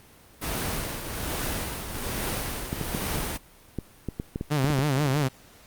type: noise with tremolo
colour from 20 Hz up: pink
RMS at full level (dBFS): -28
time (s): 0.41-3.38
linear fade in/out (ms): 20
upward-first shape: triangle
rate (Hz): 1.2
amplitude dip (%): 55
type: clicks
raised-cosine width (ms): 3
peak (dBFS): -16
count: 12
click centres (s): 2.729 / 2.813 / 2.949 / 3.158 / 3.787 / 4.087 / 4.199 / 4.359 / 4.411 / 4.644 / 4.703 / 4.79
type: tone with vibrato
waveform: sawtooth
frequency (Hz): 140.6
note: C#3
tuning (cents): +25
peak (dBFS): -18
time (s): 4.5-5.29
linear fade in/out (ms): 20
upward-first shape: sine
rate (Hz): 6.2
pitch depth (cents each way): 140
effects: pink hiss -53 dBFS RMS until 5.66 s + Opus 32 kbps